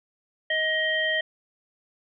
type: harmonic tone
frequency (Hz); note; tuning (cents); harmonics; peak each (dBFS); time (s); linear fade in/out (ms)
629; D#5; +19; 1 / 3 / 5; -29 / -24 / -29; 0.5-1.21; 5
effects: none